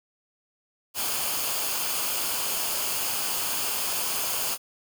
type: noise with comb filter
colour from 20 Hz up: white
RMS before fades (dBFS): -28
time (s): 0.94-4.58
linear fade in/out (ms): 50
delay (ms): 0.52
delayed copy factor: -0.5
effects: none